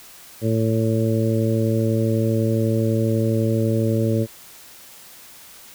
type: harmonic tone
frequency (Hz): 112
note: A2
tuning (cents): +31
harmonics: 1 / 2 / 3 / 4 / 5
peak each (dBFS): -20 / -23 / -25 / -26 / -27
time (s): 0.41-4.27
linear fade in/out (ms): 50
effects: white hiss -44 dBFS RMS until 5.74 s